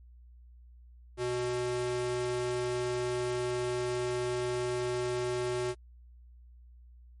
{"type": "tone with high-pass filter", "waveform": "square", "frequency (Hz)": 123.2, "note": "B2", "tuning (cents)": -4, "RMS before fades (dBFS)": -32, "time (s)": [1.17, 5.75], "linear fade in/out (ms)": 50, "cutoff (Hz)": 270, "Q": 7.5, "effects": ["added 60 Hz sine -51 dBFS peak until 7.2 s", "MP3 48 kbps"]}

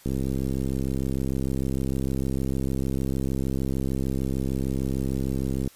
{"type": "click train", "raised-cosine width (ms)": 3, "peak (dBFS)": -15, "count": 375, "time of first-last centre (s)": [0.06, 5.676], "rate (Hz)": 66.6, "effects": ["white hiss -53 dBFS RMS until 5.75 s", "resampled to 32000 Hz"]}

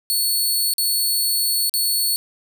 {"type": "tone with dropouts", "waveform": "15% pulse", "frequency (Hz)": 4413, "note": "C#8", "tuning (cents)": -9, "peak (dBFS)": -11, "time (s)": [0.1, 2.16], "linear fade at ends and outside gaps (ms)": 0, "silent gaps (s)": [[0.737, 0.782], [1.695, 1.739]], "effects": []}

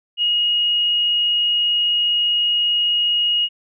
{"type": "tone", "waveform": "sine", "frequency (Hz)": 2879, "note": "F#7", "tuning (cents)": -48, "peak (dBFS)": -15, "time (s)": [0.17, 3.49], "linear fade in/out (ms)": 50, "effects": []}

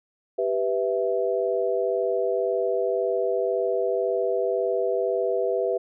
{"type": "chord", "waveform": "sine", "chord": "E minor", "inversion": "first", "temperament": "equal", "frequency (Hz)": [392, 493.9, 659.3], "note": ["G4", "B4", "E5"], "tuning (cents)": [0, 0, 0], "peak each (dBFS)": [-26, -25, -27], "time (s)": [0.38, 5.78], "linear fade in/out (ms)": 10, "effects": []}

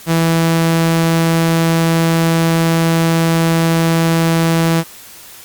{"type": "tone", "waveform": "sawtooth", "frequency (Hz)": 164.81, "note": "E3", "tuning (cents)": 0, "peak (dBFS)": -7, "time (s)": [0.06, 4.84], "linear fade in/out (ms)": 50, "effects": ["white hiss -37 dBFS RMS until 5.44 s", "Opus 48 kbps"]}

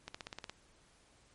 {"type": "accelerating click train", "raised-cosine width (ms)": 0.2, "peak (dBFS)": -25, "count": 8, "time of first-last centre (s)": [0.08, 0.496], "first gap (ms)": 65, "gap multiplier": 0.97, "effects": ["pink hiss -66 dBFS RMS until 1.34 s", "MP3 48 kbps"]}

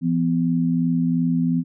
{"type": "tone pair together", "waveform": "sine", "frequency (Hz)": [169, 251.8], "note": ["E3", "B3"], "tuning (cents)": [43, 34], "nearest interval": "perfect fifth", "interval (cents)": 691, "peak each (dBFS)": -20, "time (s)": [0.01, 1.64], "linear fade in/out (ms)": 50, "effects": []}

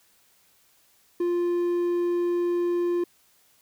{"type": "tone", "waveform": "triangle", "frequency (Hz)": 349.2, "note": "F4", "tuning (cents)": 0, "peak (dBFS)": -20, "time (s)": [1.2, 3.04], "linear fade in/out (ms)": 5, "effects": ["white hiss -62 dBFS RMS until 3.61 s"]}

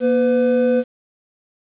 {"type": "tone pair together", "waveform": "triangle", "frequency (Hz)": [237.9, 504], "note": ["A#3", "B4"], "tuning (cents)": [35, 35], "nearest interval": "octave + minor second", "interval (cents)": 1300, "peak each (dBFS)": [-16, -13], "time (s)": [0, 0.84], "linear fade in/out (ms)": 50, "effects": ["resampled to 8000 Hz", "8-bit"]}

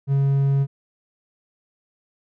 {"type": "tone", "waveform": "triangle", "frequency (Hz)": 138.2, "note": "C#3", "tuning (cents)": -5, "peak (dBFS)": -14, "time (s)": [0.07, 0.67], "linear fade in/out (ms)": 50, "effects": []}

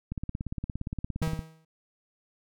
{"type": "click train", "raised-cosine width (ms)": 5, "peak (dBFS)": -20, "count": 23, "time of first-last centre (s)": [0.12, 1.392], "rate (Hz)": 17.3}
{"type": "tone with exponential decay", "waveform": "45% pulse", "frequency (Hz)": 160, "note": "D#3", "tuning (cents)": 49, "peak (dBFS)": -25, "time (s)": [1.22, 1.65], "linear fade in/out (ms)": 5, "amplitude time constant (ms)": 92}
{"effects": []}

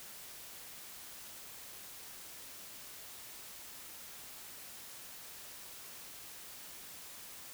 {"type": "silence", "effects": ["white hiss -50 dBFS RMS until 7.53 s"]}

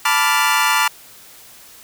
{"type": "chord", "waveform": "25% pulse", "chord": "B half-diminished seventh", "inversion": "third", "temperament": "equal with one note detuned", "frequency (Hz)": [880, 987.8, 1169.2, 1396.9], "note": ["A5", "B5", "D6", "F6"], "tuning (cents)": [0, 0, -8, 0], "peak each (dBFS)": -16, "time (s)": [0.05, 0.88], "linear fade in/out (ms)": 5, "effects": ["white hiss -43 dBFS RMS until 1.83 s"]}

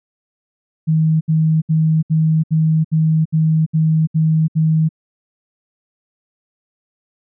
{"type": "tone bursts", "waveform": "sine", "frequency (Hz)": 158.5, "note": "D#3", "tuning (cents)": 32, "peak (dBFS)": -11, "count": 10, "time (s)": [0.87, 4.891], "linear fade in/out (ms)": 20, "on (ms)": 340, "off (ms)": 69, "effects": []}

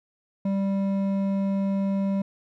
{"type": "tone with hard clipping", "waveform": "triangle", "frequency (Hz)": 196, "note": "G3", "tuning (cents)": 0, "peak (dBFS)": -24, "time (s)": [0.45, 2.22], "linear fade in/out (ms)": 5, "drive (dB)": 12, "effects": []}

